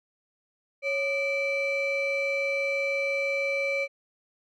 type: ring-modulated tone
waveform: triangle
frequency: 887 Hz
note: A5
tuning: 14 cents sharp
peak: -20 dBFS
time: 0.82-3.88 s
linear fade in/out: 50 ms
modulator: 1440 Hz
effects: none